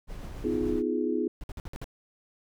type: noise with tremolo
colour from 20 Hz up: brown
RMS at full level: -37 dBFS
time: 0.07-0.83 s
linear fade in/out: 50 ms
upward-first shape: sine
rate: 7 Hz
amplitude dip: 25%
type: chord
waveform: sine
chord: F half-diminished seventh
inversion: second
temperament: just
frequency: 251.4 / 314.3 / 349.2 / 419.1 Hz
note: Cb4 / Eb4 / F4 / Ab4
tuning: +31 / +18 / 0 / +16 cents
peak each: -31 dBFS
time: 0.44-1.28 s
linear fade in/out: 5 ms
type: noise bursts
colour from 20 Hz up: brown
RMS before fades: -37 dBFS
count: 6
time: 1.41-1.842 s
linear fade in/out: 0 ms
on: 27 ms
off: 54 ms
effects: none